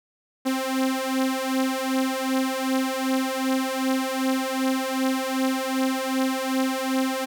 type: beating tone pair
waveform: sawtooth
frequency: 261.6 / 264.2 Hz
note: C4 / C4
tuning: 0 / +17 cents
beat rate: 2.6 Hz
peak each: -22 / -21 dBFS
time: 0.45-7.26 s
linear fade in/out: 20 ms
effects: none